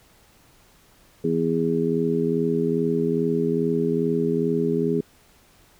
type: harmonic tone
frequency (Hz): 82.41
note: E2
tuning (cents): 0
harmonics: 2 / 3 / 4 / 5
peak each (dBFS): -26 / -25 / -28 / -23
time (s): 1.24-5.01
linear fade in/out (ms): 5
effects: pink hiss -56 dBFS RMS until 5.79 s